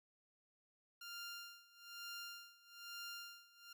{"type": "tone with tremolo", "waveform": "15% pulse", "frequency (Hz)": 1396.9, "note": "F6", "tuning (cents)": 0, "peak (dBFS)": -40, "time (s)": [1.01, 3.73], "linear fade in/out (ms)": 5, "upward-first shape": "sine", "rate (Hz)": 1.1, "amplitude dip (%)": 90, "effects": []}